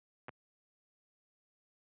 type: clicks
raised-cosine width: 0.5 ms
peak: -29 dBFS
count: 2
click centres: 0.284 / 0.292 s
effects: high-pass 100 Hz 12 dB/octave + resampled to 8000 Hz